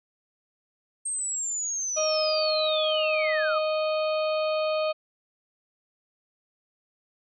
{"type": "linear sweep", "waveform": "sine", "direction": "down", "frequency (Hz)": [8500, 1185], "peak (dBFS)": -27, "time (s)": [1.05, 3.59], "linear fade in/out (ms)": 10}
{"type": "harmonic tone", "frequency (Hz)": 621, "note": "D#5", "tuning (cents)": -3, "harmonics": [1, 2, 4, 5, 6, 7], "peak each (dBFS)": [-24, -33, -36, -41, -45, -40], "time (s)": [1.96, 4.93], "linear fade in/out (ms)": 20}
{"effects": []}